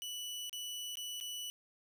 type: tone with dropouts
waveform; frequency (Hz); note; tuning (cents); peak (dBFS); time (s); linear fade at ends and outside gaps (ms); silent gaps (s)
sawtooth; 2960; F#7; 0; -37; 0.02-1.5; 0; 0.495-0.529 / 0.955-0.971 / 1.201-1.21
effects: none